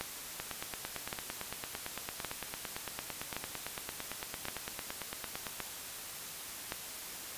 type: two click trains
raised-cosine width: 0.3 ms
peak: -19 / -21 dBFS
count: 7 / 46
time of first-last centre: 0.01-6.721 / 0.4-5.468 s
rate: 0.894 / 8.88 Hz
effects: white hiss -44 dBFS RMS until 7.37 s + resampled to 32000 Hz